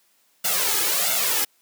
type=noise with flanger; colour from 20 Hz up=white; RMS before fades=-22 dBFS; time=0.44-1.45 s; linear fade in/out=10 ms; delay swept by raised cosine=1.4 to 2.4 ms; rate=1.5 Hz; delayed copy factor=+0.8; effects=white hiss -63 dBFS RMS until 1.61 s + high-pass 200 Hz 12 dB/octave